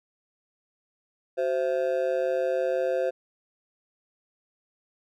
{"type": "tone with amplitude modulation", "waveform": "triangle", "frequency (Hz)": 522, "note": "C5", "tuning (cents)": -4, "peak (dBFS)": -17, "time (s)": [1.37, 3.11], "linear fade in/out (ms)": 20, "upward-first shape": "sine", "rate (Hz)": 146, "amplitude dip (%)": 100, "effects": []}